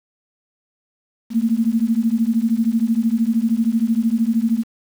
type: beating tone pair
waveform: sine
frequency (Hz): 221.2 / 234.2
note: A3 / A#3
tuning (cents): +9 / +8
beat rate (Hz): 13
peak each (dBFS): -18 / -18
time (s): 1.3-4.64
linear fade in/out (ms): 50
effects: 7-bit